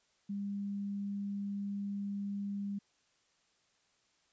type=tone; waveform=sine; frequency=200.8 Hz; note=G3; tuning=42 cents sharp; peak=-35 dBFS; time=0.29-2.79 s; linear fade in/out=10 ms; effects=white hiss -73 dBFS RMS until 4.32 s + resampled to 16000 Hz